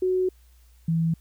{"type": "tone pair in turn", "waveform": "sine", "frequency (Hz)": [370, 164.1], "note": ["F#4", "E3"], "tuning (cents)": [0, -8], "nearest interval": "octave + major second", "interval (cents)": 1408, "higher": "first", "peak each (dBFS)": -20, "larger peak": "neither", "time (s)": [[0.02, 0.29], [0.88, 1.14]], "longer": "first", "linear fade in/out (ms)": 5, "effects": ["added 60 Hz sine -52 dBFS peak until 1.2 s", "white hiss -64 dBFS RMS until 1.2 s"]}